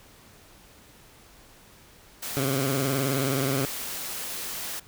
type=high-pass noise; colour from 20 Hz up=white; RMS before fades=-34 dBFS; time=2.22-4.8 s; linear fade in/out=10 ms; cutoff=150 Hz; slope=12 dB/octave
type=tone with vibrato; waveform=15% pulse; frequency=135.2 Hz; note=C#3; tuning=43 cents flat; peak=-18 dBFS; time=2.37-3.65 s; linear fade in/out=0 ms; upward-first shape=triangle; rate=19 Hz; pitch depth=110 cents each way
effects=pink hiss -53 dBFS RMS until 4.87 s